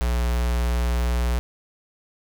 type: tone with notch filter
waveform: square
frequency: 60.1 Hz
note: B1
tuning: 46 cents flat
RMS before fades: -22 dBFS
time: 0.01-1.39 s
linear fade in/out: 0 ms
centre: 250 Hz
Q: 1.2
effects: none